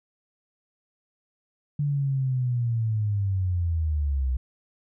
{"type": "linear sweep", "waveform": "sine", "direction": "down", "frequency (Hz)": [146.83, 61.9], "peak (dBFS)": -22, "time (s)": [1.79, 4.37], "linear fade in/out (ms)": 5, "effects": []}